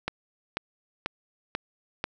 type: click train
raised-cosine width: 0.3 ms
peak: -12 dBFS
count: 5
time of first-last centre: 0.08-2.041 s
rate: 2.04 Hz
effects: none